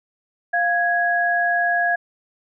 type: tone pair together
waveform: sine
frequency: 698.5 / 1661.3 Hz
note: F5 / G#6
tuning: 0 / 0 cents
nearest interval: octave + minor third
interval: 1500 cents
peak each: -20 / -19 dBFS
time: 0.53-1.96 s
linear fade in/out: 10 ms
effects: none